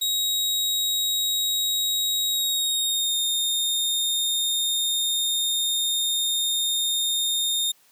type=tone with pitch glide; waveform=sawtooth; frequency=3800 to 3668 Hz; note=A#7 to A#7; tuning=+33 to -29 cents; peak=-19 dBFS; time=0.01-7.72 s; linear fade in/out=10 ms; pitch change=-62 cents; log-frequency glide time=2.3-3.17 s; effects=white hiss -59 dBFS RMS until 7.91 s + high-pass 150 Hz 12 dB/octave